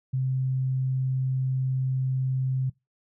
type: tone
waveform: sine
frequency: 130.81 Hz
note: C3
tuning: in tune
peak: -23 dBFS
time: 0.13-2.7 s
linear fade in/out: 10 ms
effects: noise-tail reverb RT60 0.2 s tail -22 dB re dry